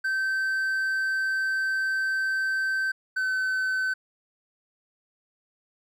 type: tone pair in turn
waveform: triangle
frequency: 1549 / 1524.1 Hz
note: G6 / G6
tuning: -21 / -49 cents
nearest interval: unison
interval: 28 cents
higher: first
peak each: -22 dBFS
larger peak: neither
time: 0.04-2.92 / 3.16-3.94 s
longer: first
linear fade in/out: 10 ms
effects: none